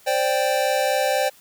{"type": "chord", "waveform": "square", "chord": "C suspended second", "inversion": "none", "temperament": "equal", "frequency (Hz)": [523.3, 587.3, 784], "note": ["C5", "D5", "G5"], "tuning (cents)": [0, 0, 0], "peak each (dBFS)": -24, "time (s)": [0.06, 1.3], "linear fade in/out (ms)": 20, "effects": ["white hiss -52 dBFS RMS until 1.4 s"]}